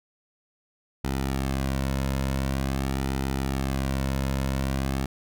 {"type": "tone with flanger", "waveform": "sawtooth", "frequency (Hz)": 67.1, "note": "C2", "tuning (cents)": 44, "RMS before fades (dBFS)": -27, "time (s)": [1.04, 5.06], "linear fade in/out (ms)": 5, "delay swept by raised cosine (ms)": [1.8, 2.58], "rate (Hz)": 0.46, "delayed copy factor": -0.6, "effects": []}